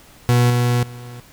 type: tone with level steps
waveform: 40% pulse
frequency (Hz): 121.7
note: B2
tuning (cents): -25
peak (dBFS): -11 / -14 / -32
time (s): 0.29-1.2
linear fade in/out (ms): 0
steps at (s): 0.5 / 0.83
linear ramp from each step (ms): 2
effects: pink hiss -47 dBFS RMS until 1.32 s